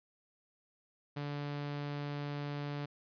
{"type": "tone", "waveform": "sawtooth", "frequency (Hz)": 144.8, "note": "D3", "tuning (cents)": -24, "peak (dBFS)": -33, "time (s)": [1.16, 2.86], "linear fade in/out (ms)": 10, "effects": ["resampled to 11025 Hz"]}